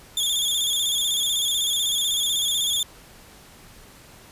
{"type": "tone with vibrato", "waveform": "sawtooth", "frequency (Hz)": 3442, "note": "A7", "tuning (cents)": -39, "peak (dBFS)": -18, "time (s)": [0.17, 2.83], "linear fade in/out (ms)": 2, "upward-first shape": "square", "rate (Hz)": 16, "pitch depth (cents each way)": 60, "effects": ["pink hiss -48 dBFS RMS until 4.31 s", "resampled to 32000 Hz"]}